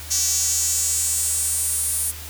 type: tone with high-pass filter sweep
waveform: sawtooth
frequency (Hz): 385.4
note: G4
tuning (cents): -29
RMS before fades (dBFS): -22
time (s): 0.1-2.12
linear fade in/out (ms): 20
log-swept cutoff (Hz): 6200 to 9900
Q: 3.6
effects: added 78 Hz sine -37 dBFS peak until 2.29 s + white hiss -37 dBFS RMS until 2.29 s